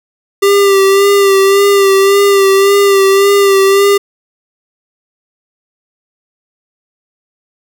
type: tone with vibrato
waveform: square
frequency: 395.2 Hz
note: G4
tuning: 14 cents sharp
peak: -6 dBFS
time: 0.42-3.98 s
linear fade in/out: 10 ms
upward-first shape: sine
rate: 1.8 Hz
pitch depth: 32 cents each way
effects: none